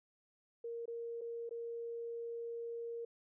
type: tone with dropouts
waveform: sine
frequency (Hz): 466.2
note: A#4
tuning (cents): 0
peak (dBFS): -40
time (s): 0.64-3.05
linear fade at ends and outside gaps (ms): 5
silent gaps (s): 0.857-0.878 / 1.211-1.215 / 1.493-1.509
effects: none